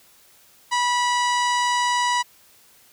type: harmonic tone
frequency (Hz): 977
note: B5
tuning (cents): -19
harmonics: 1 / 2 / 3 / 4 / 5 / 6 / 7 / 8 / 9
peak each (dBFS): -20 / -26 / -30 / -32 / -34 / -36 / -37 / -38 / -39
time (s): 0.71-2.23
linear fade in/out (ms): 20
effects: white hiss -54 dBFS RMS until 2.92 s